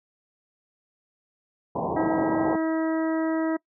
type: low-pass noise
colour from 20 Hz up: white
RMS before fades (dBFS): -27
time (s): 1.75-2.56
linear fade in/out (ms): 5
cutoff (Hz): 1000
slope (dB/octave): 96
type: harmonic tone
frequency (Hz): 321.2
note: E4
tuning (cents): -45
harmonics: 1 / 2 / 3 / 4 / 5 / 6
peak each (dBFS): -23 / -30 / -36 / -38 / -41 / -40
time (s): 1.96-3.57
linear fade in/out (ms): 10
effects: noise-tail reverb RT60 0.1 s tail -24 dB re dry + high-pass 150 Hz 12 dB/octave